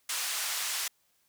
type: band-pass noise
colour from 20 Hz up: white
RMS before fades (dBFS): -33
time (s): 0.09-0.88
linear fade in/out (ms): 5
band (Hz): 1000 to 9800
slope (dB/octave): 12
effects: white hiss -71 dBFS RMS until 1.28 s